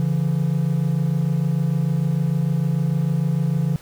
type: tone pair together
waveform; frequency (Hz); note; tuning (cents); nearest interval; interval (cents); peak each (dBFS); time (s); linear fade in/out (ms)
triangle; 140.93 / 167.6; C#3 / E3; +29 / +29; minor third; 300; -18; 0-3.76; 0
effects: tanh soft clip ceiling -10 dBFS + pink hiss -47 dBFS RMS until 3.81 s